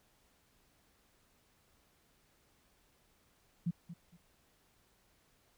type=tone with echo; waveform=sine; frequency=170.8 Hz; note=F3; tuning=38 cents flat; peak=-30 dBFS; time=3.66-3.71 s; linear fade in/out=10 ms; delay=230 ms; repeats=2; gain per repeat=-13 dB; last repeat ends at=4.17 s; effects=pink hiss -71 dBFS RMS until 5.57 s